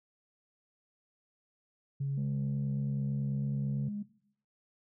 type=tone; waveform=sine; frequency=138.59 Hz; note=C#3; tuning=in tune; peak=-29 dBFS; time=2-3.89 s; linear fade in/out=10 ms
type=tone with vibrato; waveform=sine; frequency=207.7 Hz; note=G#3; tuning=in tune; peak=-34 dBFS; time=2.17-4.03 s; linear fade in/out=10 ms; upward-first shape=triangle; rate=3.2 Hz; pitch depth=19 cents each way
effects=noise-tail reverb RT60 0.7 s tail -19 dB re dry + tanh soft clip ceiling -26 dBFS